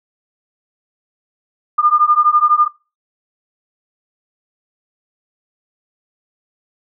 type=beating tone pair; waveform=sine; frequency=1203 / 1215 Hz; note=D6 / D#6; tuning=+41 / -42 cents; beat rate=12 Hz; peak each=-13 dBFS; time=1.78-2.68 s; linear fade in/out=10 ms; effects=noise-tail reverb RT60 0.3 s tail -21 dB re dry